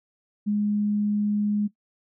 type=tone; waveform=sine; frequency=207.7 Hz; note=G#3; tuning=in tune; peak=-21 dBFS; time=0.46-1.68 s; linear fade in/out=20 ms; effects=noise-tail reverb RT60 0.1 s tail -17 dB re dry